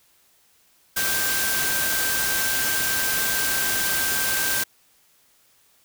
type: tone in noise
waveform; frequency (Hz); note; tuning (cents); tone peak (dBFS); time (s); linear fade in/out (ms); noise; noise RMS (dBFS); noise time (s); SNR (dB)
sine; 1568; G6; 0; -27; 0.96-4.64; 10; white; -24; 0.96-4.64; -6
effects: white hiss -60 dBFS RMS until 5.84 s

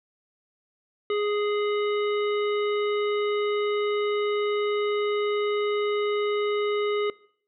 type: harmonic tone with a mistuned harmonic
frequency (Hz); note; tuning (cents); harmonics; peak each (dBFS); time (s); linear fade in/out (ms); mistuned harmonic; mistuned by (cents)
415.3; G#4; 0; 1 / 3 / 5 / 7 / 9; -23 / -33 / -37 / -40 / -42; 1.1-7.1; 2; 7; +24
effects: noise-tail reverb RT60 0.6 s tail -22 dB re dry

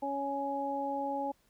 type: harmonic tone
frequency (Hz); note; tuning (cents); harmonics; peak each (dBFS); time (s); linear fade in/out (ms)
278.5; C#4; +8; 1 / 2 / 3; -38 / -37 / -34; 0.02-1.32; 10
effects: pink hiss -70 dBFS RMS until 1.49 s

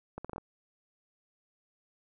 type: accelerating click train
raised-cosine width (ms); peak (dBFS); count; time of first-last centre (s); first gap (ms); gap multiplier
1; -25; 6; 0.18-0.381; 66; 0.75
effects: none

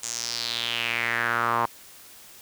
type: tone with band-pass filter sweep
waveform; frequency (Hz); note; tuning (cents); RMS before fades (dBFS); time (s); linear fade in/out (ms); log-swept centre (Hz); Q
sawtooth; 117.5; A#2; +14; -27; 0.03-1.66; 5; 7200 to 980; 4.1
effects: white hiss -48 dBFS RMS until 2.41 s

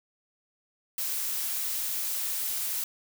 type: noise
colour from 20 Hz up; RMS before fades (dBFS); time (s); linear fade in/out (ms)
blue; -31; 0.98-2.84; 2
effects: none

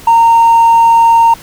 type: tone with hard clipping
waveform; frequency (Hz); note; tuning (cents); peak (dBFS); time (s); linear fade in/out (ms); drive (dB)
triangle; 921; A#5; -21; -3; 0.07-1.34; 5; 2
effects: pink hiss -34 dBFS RMS until 1.42 s

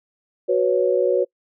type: chord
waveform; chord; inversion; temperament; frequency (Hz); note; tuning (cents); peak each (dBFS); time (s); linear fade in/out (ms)
sine; F# suspended fourth; none; equal; 370 / 493.9 / 554.4; F#4 / B4 / C#5; 0 / 0 / 0; -20; 0.48-1.25; 20
effects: noise-tail reverb RT60 0.1 s tail -26 dB re dry

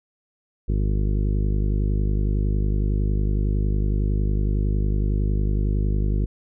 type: harmonic tone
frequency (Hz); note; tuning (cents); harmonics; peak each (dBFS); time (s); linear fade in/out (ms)
50.9; G#1; -34; 1 / 2 / 3 / 4 / 5 / 6 / 7 / 8 / 9; -20 / -26 / -30 / -32 / -37 / -39 / -36 / -43 / -43; 0.68-6.26; 10
effects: none

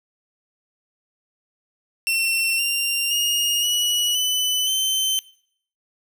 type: tone with pitch steps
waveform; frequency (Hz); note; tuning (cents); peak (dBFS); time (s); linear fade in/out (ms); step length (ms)
sawtooth; 2708 / 2779 / 2853 / 2928 / 3005 / 3084; E7 / F7 / F7 / F#7 / F#7 / G7; +46 / -9 / +36 / -19 / +26 / -29; -16; 2.07-5.19; 0; 520
effects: noise-tail reverb RT60 0.6 s tail -20 dB re dry

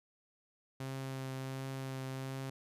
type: tone with vibrato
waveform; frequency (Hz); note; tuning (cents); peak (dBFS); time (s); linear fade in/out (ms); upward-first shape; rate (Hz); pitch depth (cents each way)
sawtooth; 133; C3; +29; -35; 0.8-2.5; 5; triangle; 1.4; 14
effects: resampled to 32000 Hz

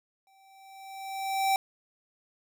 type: tone with exponential growth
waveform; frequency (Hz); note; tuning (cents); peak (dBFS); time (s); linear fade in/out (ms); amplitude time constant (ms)
square; 776; G5; -18; -22; 0.27-1.56; 1; 280
effects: none

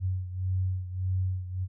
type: beating tone pair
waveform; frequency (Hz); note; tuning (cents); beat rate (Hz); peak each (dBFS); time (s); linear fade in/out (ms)
sine; 92.5 / 94.2; F#2 / F#2; 0 / +32; 1.7; -28 / -33; 0-1.68; 50
effects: none

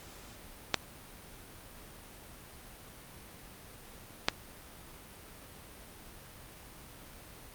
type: clicks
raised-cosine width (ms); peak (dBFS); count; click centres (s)
0.2; -6; 2; 0.743 / 4.285
effects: pink hiss -51 dBFS RMS until 7.54 s + Opus 48 kbps

